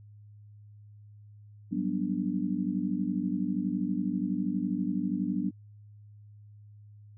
sine chord, G major seventh, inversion third, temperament just, 183.75 / 196 / 245 / 294 Hz, F#3 / G3 / B3 / D4, -12 / 0 / -14 / +2 cents, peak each -33 dBFS, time 1.71-5.51 s, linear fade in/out 20 ms, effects added 104 Hz sine -49 dBFS peak until 7.17 s

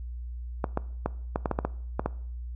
clicks, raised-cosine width 1 ms, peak -12 dBFS, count 10, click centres 0.642 / 0.774 / 1.06 / 1.359 / 1.458 / 1.513 / 1.589 / 1.65 / 1.995 / 2.06 s, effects noise-tail reverb RT60 0.6 s tail -20 dB re dry + added 60 Hz sine -34 dBFS peak until 2.55 s

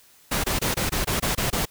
pink noise bursts, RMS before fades -24 dBFS, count 9, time 0.31-1.656 s, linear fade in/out 10 ms, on 130 ms, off 22 ms, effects white hiss -55 dBFS RMS until 1.7 s

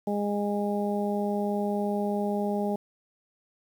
harmonic tone, 204.8 Hz, G#3, 24 cents flat, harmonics 1 / 2 / 3 / 4, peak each -28 / -31 / -33 / -34 dBFS, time 0.07-2.76 s, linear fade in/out 5 ms, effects 9-bit

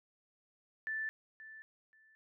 sine tone with echo, 1760 Hz, A6, in tune, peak -35 dBFS, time 0.87-1.09 s, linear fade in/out 0 ms, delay 530 ms, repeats 2, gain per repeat -14 dB, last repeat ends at 2.15 s, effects none

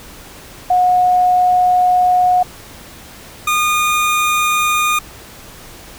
sine / 25% pulse tone pair in turn, 726 / 1221 Hz, F#5 / D#6, -33 / -33 cents, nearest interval major sixth, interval 900 cents, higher second, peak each -9 dBFS, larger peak neither, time 0.7-2.43 / 3.47-4.99 s, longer first, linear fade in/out 5 ms, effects pink hiss -37 dBFS RMS until 5.98 s

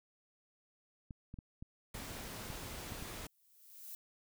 clicks, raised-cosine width 5 ms, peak -34 dBFS, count 8, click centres 1.108 / 1.341 / 1.388 / 1.625 / 1.951 / 2.503 / 2.921 / 3.025 s
pink noise, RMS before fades -46 dBFS, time 1.94-3.27 s, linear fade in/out 5 ms
violet noise with exponential growth, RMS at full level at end -46 dBFS, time 3.12-3.95 s, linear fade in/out 1 ms, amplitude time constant 180 ms
effects none

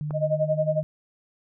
sine tone with pitch glide, 150 to 153.77 Hz, D3 to D#3, +37 to -20 cents, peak -27 dBFS, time 0.01-0.83 s, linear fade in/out 0 ms, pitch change +43 cents, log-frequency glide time 0.23-0.66 s
click, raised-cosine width 1 ms, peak -21 dBFS, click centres 0.108 s
sine tone with tremolo, 622.3 Hz, D#5, in tune, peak -18 dBFS, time 0.13-0.83 s, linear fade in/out 50 ms, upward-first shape sine, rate 11 Hz, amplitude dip 95%
effects none

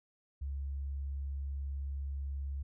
sine tone, 69.3 Hz, C#2, in tune, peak -35 dBFS, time 0.41-2.63 s, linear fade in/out 10 ms, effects none

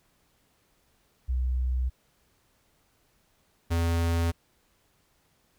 sine / square tone pair in turn, 63 / 84.09 Hz, B1 / E2, +35 / +35 cents, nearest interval perfect fourth, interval 500 cents, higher second, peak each -24 dBFS, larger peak neither, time 1.28-1.9 / 3.7-4.32 s, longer neither, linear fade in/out 20 ms, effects pink hiss -68 dBFS RMS until 5.58 s

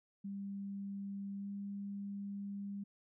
sine tone with pitch glide, 198.5 to 200.3 Hz, G3 to G3, +22 to +38 cents, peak -40 dBFS, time 0.24-2.84 s, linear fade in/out 10 ms, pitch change +16 cents, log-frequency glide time 1.38-1.47 s, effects none

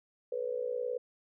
sine tone with amplitude modulation, 493.9 Hz, B4, in tune, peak -28 dBFS, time 0.32-0.98 s, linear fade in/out 5 ms, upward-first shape sine, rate 59.2 Hz, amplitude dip 85%, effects none

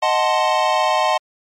square chord, D# diminished seventh, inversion none, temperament equal, 622.3 / 740 / 880 / 1046.5 Hz, D#5 / F#5 / A5 / C6, 0 / 0 / 0 / 0 cents, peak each -21 dBFS, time 0.02-1.18 s, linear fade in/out 10 ms, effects low-pass 5000 Hz 12 dB/octave + MP3 96 kbps

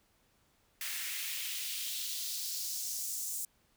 white noise with high-pass filter sweep, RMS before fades -38 dBFS, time 0.81-3.45 s, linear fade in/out 2 ms, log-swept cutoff 1800 to 7800 Hz, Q 1.9, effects pink hiss -71 dBFS RMS until 3.76 s

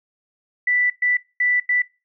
sine tone bursts at uneven times, 1975.5 Hz, B6, in tune, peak -16 dBFS, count 4, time 0.67-0.9 / 1.02-1.17 / 1.4-1.6 / 1.69-1.82 s, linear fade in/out 5 ms, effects noise-tail reverb RT60 0.3 s tail -21 dB re dry

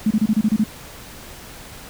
sine tone bursts, 215.5 Hz, A3, 36 cents flat, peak -13 dBFS, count 8, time 0.06-0.639 s, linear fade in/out 5 ms, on 47 ms, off 29 ms, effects pink hiss -39 dBFS RMS until 1.89 s

